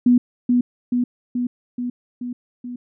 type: tone with echo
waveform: sine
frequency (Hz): 245.3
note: B3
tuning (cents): -12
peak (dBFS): -10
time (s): 0.06-0.18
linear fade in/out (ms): 5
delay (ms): 430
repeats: 6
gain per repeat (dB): -3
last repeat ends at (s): 2.76
effects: none